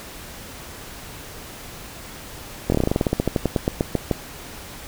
slowing click train, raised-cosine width 2 ms, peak -5 dBFS, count 21, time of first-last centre 2.7-4.112 s, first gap 22 ms, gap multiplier 1.11, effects pink hiss -38 dBFS RMS until 4.87 s

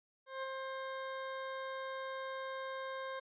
20% pulse tone with ADSR envelope, 530 Hz, C5, 22 cents sharp, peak -32 dBFS, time 0.26-3.2 s, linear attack 170 ms, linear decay 20 ms, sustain -3 dB, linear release 11 ms, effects resampled to 8000 Hz

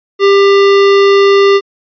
square tone, 397.1 Hz, G4, 22 cents sharp, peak -5 dBFS, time 0.19-1.61 s, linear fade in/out 50 ms, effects resampled to 11025 Hz

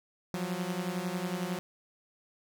sawtooth beating tone pair, 174.61 / 185.61 Hz, F3 / F#3, 0 / +6 cents, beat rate 11 Hz, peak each -31 / -31 dBFS, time 0.34-1.59 s, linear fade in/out 0 ms, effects none

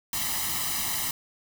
white noise with comb filter, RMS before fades -29 dBFS, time 0.13-1.11 s, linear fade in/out 2 ms, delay 1 ms, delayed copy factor +0.8, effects none

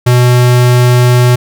square tone, 123.47 Hz, B2, in tune, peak -5 dBFS, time 0.06-1.36 s, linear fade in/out 10 ms, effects none

